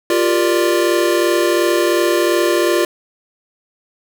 square chord, G minor seventh, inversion third, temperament equal with one note detuned, 349.2 / 392 / 466.2 / 592.1 Hz, F4 / G4 / Bb4 / D5, 0 / 0 / 0 / +14 cents, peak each -16 / -22 / -22 / -20 dBFS, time 0.1-2.85 s, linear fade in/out 2 ms, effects none

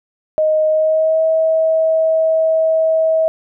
sine tone with pitch glide, 622.3 to 642 Hz, D#5 to E5, 0 to -46 cents, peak -11 dBFS, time 0.38-3.28 s, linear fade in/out 0 ms, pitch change +54 cents, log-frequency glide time 0.68-1.23 s, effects none

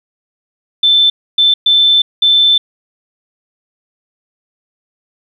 sine tone bursts at uneven times, 3535 Hz, A7, 7 cents sharp, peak -6 dBFS, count 4, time 0.83-1.1 / 1.38-1.54 / 1.66-2.02 / 2.22-2.58 s, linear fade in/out 5 ms, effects 8-bit

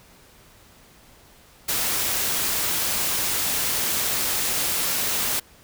white noise, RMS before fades -24 dBFS, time 1.68-5.4 s, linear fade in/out 10 ms, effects pink hiss -52 dBFS RMS until 5.63 s

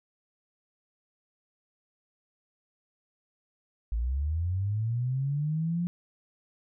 sine linear sweep, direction up, 53 to 176.9 Hz, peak -26 dBFS, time 3.92-5.87 s, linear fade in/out 0 ms, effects none

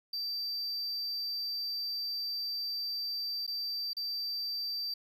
triangle tone with dropouts, 4666 Hz, D8, 12 cents flat, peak -32 dBFS, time 0.13-4.94 s, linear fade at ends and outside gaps 5 ms, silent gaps 3.466-3.476 / 3.933-3.967 s, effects none

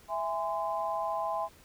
sine chord, E augmented, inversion none, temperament just, 659.3 / 824.1 / 1030.1 Hz, E5 / G#5 / B#5, 0 / -14 / -27 cents, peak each -34 dBFS, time 0.08-1.49 s, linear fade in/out 50 ms, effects pink hiss -58 dBFS RMS until 1.64 s

